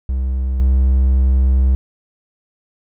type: tone pair in turn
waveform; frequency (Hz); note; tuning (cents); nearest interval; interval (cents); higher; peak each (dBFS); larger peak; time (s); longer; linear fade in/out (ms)
triangle; 64.9 / 65.2; C2 / C2; -13 / -5; unison; 8; second; -14 / -8; second; 0.09-0.6 / 0.6-1.75; second; 0
effects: none